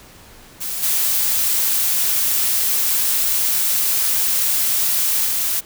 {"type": "noise with level steps", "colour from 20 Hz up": "blue", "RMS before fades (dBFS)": [-25, -18, -20], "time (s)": [0.6, 5.61], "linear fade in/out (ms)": 20, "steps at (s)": [0.82, 5.25], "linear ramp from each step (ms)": 20, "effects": ["pink hiss -44 dBFS RMS until 5.65 s"]}